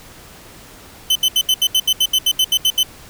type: tone bursts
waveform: 40% pulse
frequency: 3043 Hz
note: F#7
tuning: 48 cents sharp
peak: -11 dBFS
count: 14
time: 1.1-2.832 s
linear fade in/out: 5 ms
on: 55 ms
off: 74 ms
effects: pink hiss -41 dBFS RMS until 3.09 s